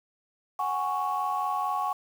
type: chord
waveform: sine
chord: F# suspended second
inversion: none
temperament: equal with one note detuned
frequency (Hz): 740 / 824.4 / 1108.7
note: F#5 / G#5 / C#6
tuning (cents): 0 / -13 / 0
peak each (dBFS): -31 / -30 / -28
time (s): 0.59-1.93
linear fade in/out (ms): 5
effects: tanh soft clip ceiling -19 dBFS + 8-bit